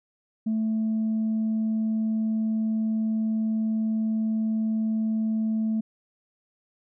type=tone; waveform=sine; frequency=220 Hz; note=A3; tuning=in tune; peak=-21 dBFS; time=0.46-5.81 s; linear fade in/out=10 ms; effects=tanh soft clip ceiling -20 dBFS